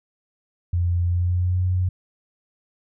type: tone with pitch glide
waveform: sine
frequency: 87.31 to 91.33 Hz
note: F2 to F#2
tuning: 0 to -22 cents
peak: -18 dBFS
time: 0.73-1.89 s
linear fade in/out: 5 ms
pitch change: +78 cents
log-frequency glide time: 1.05-1.63 s
effects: none